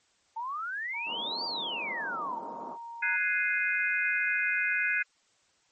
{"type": "exponential two-way sweep", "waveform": "sine", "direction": "up then down", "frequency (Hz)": [880, 4801, 880], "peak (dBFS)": -32, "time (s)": [0.36, 2.39], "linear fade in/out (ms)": 10, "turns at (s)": 1.45}
{"type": "tone", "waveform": "sine", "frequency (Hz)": 932, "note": "A#5", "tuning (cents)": -1, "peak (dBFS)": -39, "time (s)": [0.93, 3.17], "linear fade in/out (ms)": 20}
{"type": "band-pass noise", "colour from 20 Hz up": "white", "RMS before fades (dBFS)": -43, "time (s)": [1.05, 2.78], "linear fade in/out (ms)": 50, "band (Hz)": [180, 1100], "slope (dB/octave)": 48}
{"type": "chord", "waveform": "sine", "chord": "Ab dominant seventh", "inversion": "third", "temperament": "equal", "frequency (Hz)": [1480, 1661.2, 2093, 2489], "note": ["Gb6", "Ab6", "C7", "Eb7"], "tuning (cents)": [0, 0, 0, 0], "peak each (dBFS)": -31, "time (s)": [3.02, 5.03], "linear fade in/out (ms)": 10}
{"effects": ["white hiss -68 dBFS RMS until 5.71 s", "MP3 32 kbps"]}